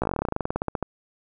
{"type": "slowing click train", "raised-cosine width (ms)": 1, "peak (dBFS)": -11, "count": 22, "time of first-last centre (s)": [0.02, 0.827], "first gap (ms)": 16, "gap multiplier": 1.08, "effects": []}